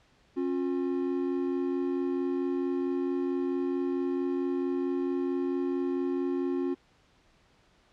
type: tone pair together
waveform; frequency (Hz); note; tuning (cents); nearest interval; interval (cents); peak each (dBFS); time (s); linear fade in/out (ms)
triangle; 272.1 / 356.6; C#4 / F4; -32 / +36; perfect fourth; 468; -28; 0.36-6.75; 20
effects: pink hiss -64 dBFS RMS until 7.92 s + low-pass 5000 Hz 12 dB/octave